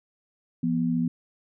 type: tone pair together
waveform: sine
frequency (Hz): 170.7 / 244.7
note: F3 / B3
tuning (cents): -39 / -16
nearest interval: tritone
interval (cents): 623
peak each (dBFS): -26 / -24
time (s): 0.63-1.08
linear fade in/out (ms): 5
effects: none